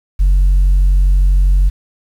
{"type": "tone", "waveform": "sine", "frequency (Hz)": 46.25, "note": "F#1", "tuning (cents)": 0, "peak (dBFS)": -5, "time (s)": [0.19, 1.7], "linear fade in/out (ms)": 20, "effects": ["tanh soft clip ceiling -6 dBFS", "7-bit"]}